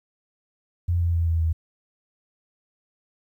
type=tone with pitch steps; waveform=sine; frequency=86.7 / 85.26 / 83.84 / 82.45 / 81.08 Hz; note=F2 / F2 / E2 / E2 / E2; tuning=-12 / -41 / +30 / +1 / -28 cents; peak=-19 dBFS; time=0.88-1.53 s; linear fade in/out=10 ms; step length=130 ms; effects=10-bit